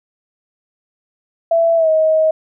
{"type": "tone with pitch glide", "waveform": "sine", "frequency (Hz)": [666, 631.9], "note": ["E5", "D#5"], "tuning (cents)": [18, 27], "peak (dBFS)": -10, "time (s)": [1.51, 2.31], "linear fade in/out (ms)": 5, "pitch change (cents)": -91, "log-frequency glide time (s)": [1.76, 1.89], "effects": []}